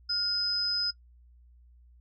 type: tone pair together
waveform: sine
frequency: 1417 / 5050 Hz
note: F6 / D#8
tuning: +25 / +25 cents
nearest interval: octave + minor seventh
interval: 2200 cents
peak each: -39 / -27 dBFS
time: 0.09-0.91 s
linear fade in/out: 10 ms
effects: noise-tail reverb RT60 0.1 s tail -19 dB re dry + added 60 Hz sine -54 dBFS peak until 2 s